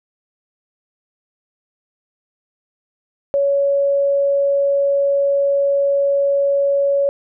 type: tone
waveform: sine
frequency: 560 Hz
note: C#5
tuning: 18 cents sharp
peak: -13 dBFS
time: 3.34-7.09 s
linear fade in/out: 0 ms
effects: none